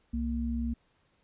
sine tone pair together, 65.5 / 233.1 Hz, C2 / A#3, +2 / 0 cents, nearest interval octave + minor seventh, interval 2198 cents, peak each -32 / -31 dBFS, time 0.13-0.74 s, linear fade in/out 10 ms, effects pink hiss -70 dBFS RMS until 1.23 s + resampled to 8000 Hz

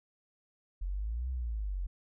sine exponential two-way sweep, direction up then down, 43.14 to 65.41 to 43.14 Hz, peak -32 dBFS, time 0.81-1.87 s, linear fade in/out 10 ms, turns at 1.3 s, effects none

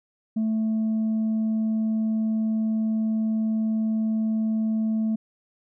sine tone, 220 Hz, A3, in tune, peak -19 dBFS, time 0.36-5.16 s, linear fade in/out 10 ms, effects tanh soft clip ceiling -20 dBFS

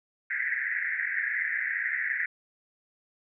white band-pass noise, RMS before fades -30 dBFS, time 0.3-2.26 s, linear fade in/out 5 ms, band 1600 to 2100 Hz, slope 96 dB/octave, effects none

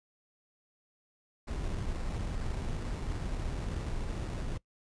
brown noise with sample-and-hold, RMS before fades -35 dBFS, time 1.47-4.58 s, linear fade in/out 10 ms, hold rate 3150 Hz, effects noise-tail reverb RT60 0.1 s tail -21 dB re dry + resampled to 22050 Hz

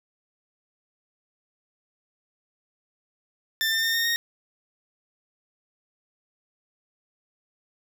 20% pulse tone with pitch steps, 1783 / 1801.6 / 1820.5 / 1839.5 / 1858.7 Hz, A6 / A6 / A#6 / A#6 / A#6, +22 / +40 / -41 / -24 / -6 cents, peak -17 dBFS, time 3.61-4.16 s, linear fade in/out 0 ms, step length 110 ms, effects none

